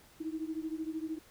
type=beating tone pair; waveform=sine; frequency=313.2 / 326.2 Hz; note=D#4 / E4; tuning=+11 / -18 cents; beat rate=13 Hz; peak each=-37 / -39 dBFS; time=0.2-1.19 s; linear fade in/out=10 ms; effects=pink hiss -60 dBFS RMS until 1.3 s